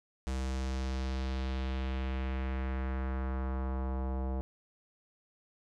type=tone with low-pass filter sweep; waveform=square; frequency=65.41 Hz; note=C2; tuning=in tune; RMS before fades=-34 dBFS; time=0.27-4.41 s; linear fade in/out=0 ms; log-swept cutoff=8000 to 740 Hz; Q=1.5; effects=none